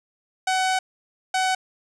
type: tone bursts at uneven times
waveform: sawtooth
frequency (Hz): 751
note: F#5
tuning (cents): +26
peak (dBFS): -16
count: 2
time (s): 0.47-0.79 / 1.34-1.55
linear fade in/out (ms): 5
effects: resampled to 22050 Hz + 8-bit